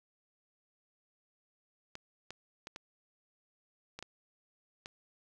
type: clicks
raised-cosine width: 0.2 ms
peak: -26 dBFS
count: 7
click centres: 1.954 / 2.306 / 2.671 / 2.761 / 3.99 / 4.026 / 4.859 s
effects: none